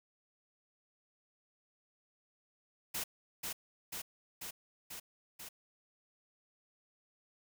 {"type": "noise with echo", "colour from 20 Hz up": "white", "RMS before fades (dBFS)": -38, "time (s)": [2.94, 3.04], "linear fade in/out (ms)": 10, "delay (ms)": 490, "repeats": 5, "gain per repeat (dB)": -2, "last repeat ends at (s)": 5.49, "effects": []}